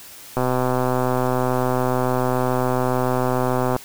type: click train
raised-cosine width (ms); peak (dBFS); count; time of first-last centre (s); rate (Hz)
1; -7; 432; 0.37-3.764; 127
effects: white hiss -41 dBFS RMS until 3.84 s